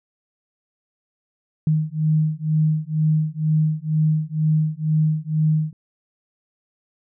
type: beating tone pair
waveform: sine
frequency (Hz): 154.4 / 156.5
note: D#3 / D#3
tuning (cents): -13 / +10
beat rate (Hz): 2.1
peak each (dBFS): -20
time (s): 1.67-5.73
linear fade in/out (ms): 2
effects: none